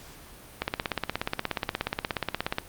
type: click train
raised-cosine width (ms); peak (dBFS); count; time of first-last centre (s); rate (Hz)
0.3; -10; 34; 0.62-2.584; 16.8
effects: pink hiss -48 dBFS RMS until 2.68 s + Opus 48 kbps